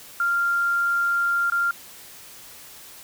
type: tone with dropouts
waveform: sine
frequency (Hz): 1392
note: F6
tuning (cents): -6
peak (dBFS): -19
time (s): 0.2-1.71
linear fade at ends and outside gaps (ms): 2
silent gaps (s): 1.5-1.521
effects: white hiss -44 dBFS RMS until 3.03 s